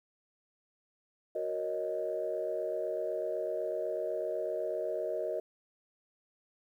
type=chord; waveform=sine; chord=D# minor seventh; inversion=first; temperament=equal; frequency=370 / 466.2 / 554.4 / 622.3 Hz; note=F#4 / A#4 / C#5 / D#5; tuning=0 / 0 / 0 / 0 cents; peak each=-39 / -37 / -40 / -34 dBFS; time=1.35-5.4 s; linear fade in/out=5 ms; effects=tanh soft clip ceiling -22 dBFS + 11-bit